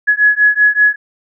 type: beating tone pair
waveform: sine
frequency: 1685 / 1690.2 Hz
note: G#6 / G#6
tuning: +25 / +30 cents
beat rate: 5.2 Hz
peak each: -11 dBFS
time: 0.07-0.96 s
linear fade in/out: 20 ms
effects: none